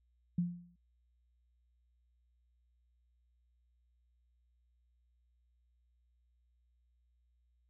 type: tone with exponential decay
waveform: sine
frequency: 174.61 Hz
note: F3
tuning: in tune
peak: -27 dBFS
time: 0.38-0.76 s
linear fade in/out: 5 ms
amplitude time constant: 81 ms
effects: added 60 Hz sine -70 dBFS peak until 7.69 s